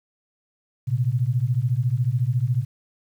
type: beating tone pair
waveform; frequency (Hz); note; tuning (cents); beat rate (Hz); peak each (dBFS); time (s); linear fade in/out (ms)
sine; 116.54 / 130.54; A#2 / C3; 0 / -4; 14; -22; 0.87-2.65; 20
effects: 9-bit